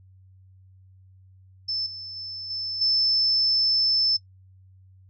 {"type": "tone with level steps", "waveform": "sine", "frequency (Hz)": 5274, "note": "E8", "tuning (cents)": 0, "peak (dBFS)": [-25, -35, -33, -28, -19], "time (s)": [1.68, 4.17], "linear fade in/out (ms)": 10, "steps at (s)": [1.86, 2.16, 2.5, 2.81], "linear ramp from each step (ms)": 5, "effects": ["noise-tail reverb RT60 0.1 s tail -19 dB re dry", "added 94 Hz sine -50 dBFS peak until 5.09 s"]}